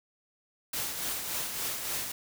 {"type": "noise with tremolo", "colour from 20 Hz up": "white", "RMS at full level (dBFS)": -32, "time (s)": [0.73, 2.12], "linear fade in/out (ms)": 5, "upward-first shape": "triangle", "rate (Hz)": 3.5, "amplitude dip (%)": 50, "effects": []}